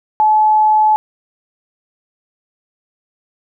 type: tone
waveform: sine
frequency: 859 Hz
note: A5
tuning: 42 cents flat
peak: -8 dBFS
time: 0.2-0.96 s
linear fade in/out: 0 ms
effects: none